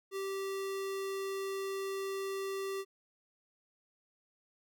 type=tone; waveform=square; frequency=389.4 Hz; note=G4; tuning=12 cents flat; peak=-36 dBFS; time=0.11-2.85 s; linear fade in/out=50 ms; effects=none